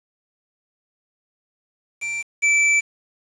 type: tone pair in turn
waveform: square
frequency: 2349 / 2322 Hz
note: D7 / D7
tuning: 0 / -20 cents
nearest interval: unison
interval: 20 cents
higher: first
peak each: -25 / -15 dBFS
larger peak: second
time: 2.01-2.23 / 2.42-2.81 s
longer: second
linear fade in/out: 20 ms
effects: resampled to 22050 Hz + 7-bit